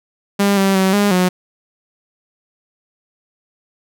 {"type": "tone with pitch steps", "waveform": "sawtooth", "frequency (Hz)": [200.4, 194.4, 189.9, 204, 182.1], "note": ["G3", "G3", "F#3", "G#3", "F#3"], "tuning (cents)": [38, -14, 45, -31, -27], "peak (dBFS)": -8, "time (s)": [0.39, 1.29], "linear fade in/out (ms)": 10, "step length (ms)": 180, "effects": []}